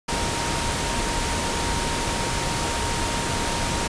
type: tone in noise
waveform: sine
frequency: 932.3 Hz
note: A#5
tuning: in tune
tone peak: -31 dBFS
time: 0.08-3.88 s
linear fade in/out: 10 ms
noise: pink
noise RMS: -25 dBFS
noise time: 0.08-3.88 s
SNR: -9 dB
effects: resampled to 22050 Hz